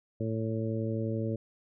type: harmonic tone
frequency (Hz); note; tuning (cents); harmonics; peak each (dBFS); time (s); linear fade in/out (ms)
111.5; A2; +23; 1 / 2 / 3 / 4 / 5; -32 / -35 / -37 / -38 / -39; 0.2-1.36; 5
effects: none